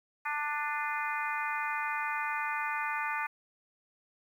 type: harmonic tone with a mistuned harmonic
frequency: 295.5 Hz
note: D4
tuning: 11 cents sharp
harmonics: 3 / 4 / 5 / 6 / 7 / 8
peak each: -36 / -37 / -38 / -39 / -39 / -40 dBFS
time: 0.25-3.27 s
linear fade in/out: 10 ms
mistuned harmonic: 8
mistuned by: +66 cents
effects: 10-bit